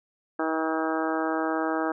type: harmonic tone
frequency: 159.8 Hz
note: D#3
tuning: 47 cents sharp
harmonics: 2 / 3 / 4 / 5 / 6 / 7 / 8 / 9 / 10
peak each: -28 / -33 / -32 / -33 / -36 / -38 / -34 / -40 / -36 dBFS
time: 0.39-1.92 s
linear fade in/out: 5 ms
effects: none